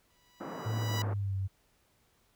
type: tone with exponential growth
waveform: 10% pulse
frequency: 981 Hz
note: B5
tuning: 12 cents flat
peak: -25 dBFS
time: 0.1-1.02 s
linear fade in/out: 2 ms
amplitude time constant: 200 ms
type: band-pass noise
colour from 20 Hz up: pink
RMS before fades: -41 dBFS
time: 0.4-1.14 s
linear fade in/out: 10 ms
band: 180 to 1400 Hz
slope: 24 dB/octave
type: tone with pitch glide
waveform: sine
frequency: 110 to 96.32 Hz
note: A2 to G2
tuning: 0 to -30 cents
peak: -30 dBFS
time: 0.65-1.48 s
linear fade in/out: 20 ms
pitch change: -230 cents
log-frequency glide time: 0.82-1.36 s
effects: pink hiss -70 dBFS RMS until 2.35 s